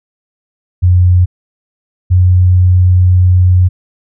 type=tone pair in turn; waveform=sine; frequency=90 / 90.84 Hz; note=F#2 / F#2; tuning=-47 / -31 cents; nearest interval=unison; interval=16 cents; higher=second; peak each=-4 dBFS; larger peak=neither; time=0.82-1.26 / 2.1-3.69 s; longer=second; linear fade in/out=20 ms; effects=none